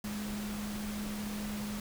sine tone in noise, 208.7 Hz, G#3, 9 cents sharp, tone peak -36 dBFS, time 0.04-1.8 s, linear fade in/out 2 ms, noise pink, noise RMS -43 dBFS, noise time 0.04-1.8 s, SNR +4 dB, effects none

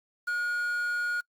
triangle tone with quantisation, 1440 Hz, F#6, 47 cents flat, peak -25 dBFS, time 0.27-1.21 s, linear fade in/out 10 ms, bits 8, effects noise-tail reverb RT60 0.1 s tail -26 dB re dry + Opus 48 kbps

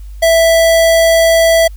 square tone, 659.3 Hz, E5, in tune, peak -7 dBFS, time 0.22-1.68 s, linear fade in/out 10 ms, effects added 50 Hz sine -26 dBFS peak until 1.76 s + white hiss -51 dBFS RMS until 1.76 s

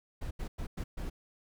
brown noise bursts at uneven times, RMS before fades -37 dBFS, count 5, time 0.21-0.31 / 0.39-0.48 / 0.58-0.67 / 0.77-0.84 / 0.97-1.1 s, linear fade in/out 10 ms, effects none

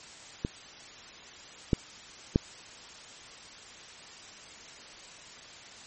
clicks, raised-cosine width 3 ms, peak -16 / -9 / -8 dBFS, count 3, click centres 0.449 / 1.732 / 2.359 s, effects white hiss -48 dBFS RMS until 5.86 s + MP3 32 kbps

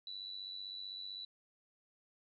sine tone with amplitude modulation, 3959 Hz, B7, 3 cents sharp, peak -40 dBFS, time 0.07-1.25 s, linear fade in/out 2 ms, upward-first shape sine, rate 95.7 Hz, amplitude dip 65%, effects none

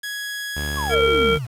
sawtooth tone, 1669 Hz, G#6, 8 cents sharp, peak -23 dBFS, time 0.03-0.95 s, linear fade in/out 10 ms
sawtooth tone with pitch glide, 73.42 to 71.33 Hz, D2 to D2, 0 to -50 cents, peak -22 dBFS, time 0.56-1.38 s, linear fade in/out 10 ms, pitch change -50 cents, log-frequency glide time 0.7-0.98 s
sine exponential sweep, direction down, 1174.7 to 110 Hz, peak -25 dBFS, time 0.76-1.47 s, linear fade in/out 20 ms
harmonic tone, 458 Hz, A#4, 31 cents flat, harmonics 1 / 3 / 5 / 7, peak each -17 / -22 / -24 / -25 dBFS, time 0.89-1.39 s, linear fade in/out 50 ms
effects resampled to 32000 Hz + 7-bit

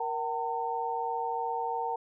sine tone cluster, 469.9 / 764 / 907 Hz, A#4 / G5 / A#5, +14 / -45 / -48 cents, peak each -36 / -34 / -32 dBFS, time 0-1.96 s, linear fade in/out 5 ms, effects none

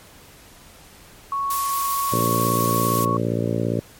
sine tone, 1108.7 Hz, C#6, in tune, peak -21 dBFS, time 1.32-3.17 s, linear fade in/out 2 ms
blue noise, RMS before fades -27 dBFS, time 1.5-3.05 s, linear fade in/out 5 ms
harmonic tone, 57.5 Hz, A#1, 23 cents flat, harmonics 2 / 3 / 4 / 5 / 6 / 7 / 8 / 9 / 10, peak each -25 / -27 / -28 / -29 / -30 / -30 / -31 / -32 / -32 dBFS, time 2.12-3.8 s, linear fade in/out 5 ms
effects pink hiss -47 dBFS RMS until 3.99 s + MP3 64 kbps

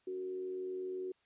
sine tone with frequency modulation, 371.3 Hz, F#4, 6 cents sharp, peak -37 dBFS, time 0.07-1.12 s, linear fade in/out 5 ms, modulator 88 Hz, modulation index 0.34, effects white hiss -74 dBFS RMS until 1.25 s + resampled to 8000 Hz

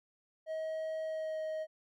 triangle tone with pitch glide, 635 to 628.4 Hz, D#5 to D#5, +35 to +17 cents, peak -33 dBFS, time 0.46-1.67 s, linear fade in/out 50 ms, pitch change -18 cents, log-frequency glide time 1.03-1.41 s, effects none

